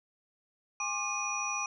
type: tone cluster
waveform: sine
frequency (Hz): 819 / 1075 / 1188 / 2474 / 5850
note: G#5 / C6 / D6 / D#7 / F#8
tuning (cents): -24 / +47 / +20 / -10 / -21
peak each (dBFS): -40 / -38 / -39 / -36 / -36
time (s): 0.8-1.66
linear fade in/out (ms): 2
effects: none